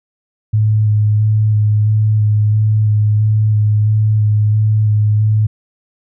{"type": "tone with vibrato", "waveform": "sine", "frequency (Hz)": 106.7, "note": "G#2", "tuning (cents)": 47, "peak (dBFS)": -9, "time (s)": [0.53, 5.47], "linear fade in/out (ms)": 10, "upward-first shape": "square", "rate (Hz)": 1.5, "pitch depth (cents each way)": 14, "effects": []}